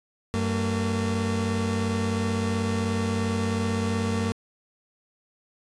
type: tone pair together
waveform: 30% pulse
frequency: 95.7 / 227.8 Hz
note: G2 / A#3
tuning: -41 / -40 cents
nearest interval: octave + minor third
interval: 1501 cents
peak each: -24 dBFS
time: 0.34-4.32 s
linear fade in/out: 0 ms
effects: resampled to 22050 Hz